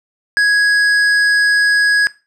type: tone with hard clipping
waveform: sine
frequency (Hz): 1663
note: G#6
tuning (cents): +2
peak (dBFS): -11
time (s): 0.37-2.07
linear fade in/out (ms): 0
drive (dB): 10
effects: noise-tail reverb RT60 0.3 s tail -19 dB re dry + low-pass 8000 Hz 12 dB/octave